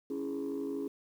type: chord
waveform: sine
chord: C# minor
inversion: none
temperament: equal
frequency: 277.2 / 329.6 / 415.3 Hz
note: C#4 / E4 / G#4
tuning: 0 / 0 / 0 cents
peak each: -35 / -39 / -36 dBFS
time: 0.1-0.88 s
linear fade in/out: 5 ms
effects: tanh soft clip ceiling -29 dBFS + 10-bit